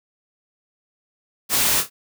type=noise with echo; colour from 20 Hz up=white; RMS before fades=-19 dBFS; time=1.49-1.84 s; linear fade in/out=50 ms; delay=30 ms; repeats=2; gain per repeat=-10 dB; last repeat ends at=1.9 s; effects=none